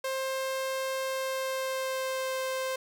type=tone with pitch glide; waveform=sawtooth; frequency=529 to 523.2 Hz; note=C5 to C5; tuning=+19 to 0 cents; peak=-26 dBFS; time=0.04-2.76 s; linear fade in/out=5 ms; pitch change=-19 cents; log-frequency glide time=1.04-2.4 s; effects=none